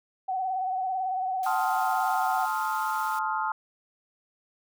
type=tone with vibrato; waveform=sine; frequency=752 Hz; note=F#5; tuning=28 cents sharp; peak=-26 dBFS; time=0.28-2.46 s; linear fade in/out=10 ms; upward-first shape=sine; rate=18 Hz; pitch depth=45 cents each way
type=high-pass noise; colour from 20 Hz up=white; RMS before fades=-44 dBFS; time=1.43-3.19 s; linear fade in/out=2 ms; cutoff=770 Hz; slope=96 dB/octave
type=chord; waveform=sine; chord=F dominant seventh; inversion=first; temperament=just; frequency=873.1 / 1047.7 / 1257.2 / 1396.9 Hz; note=A5 / C6 / Eb6 / F6; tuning=-14 / +2 / +18 / 0 cents; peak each=-29 / -33 / -32 / -33 dBFS; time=1.46-3.52 s; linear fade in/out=2 ms
effects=none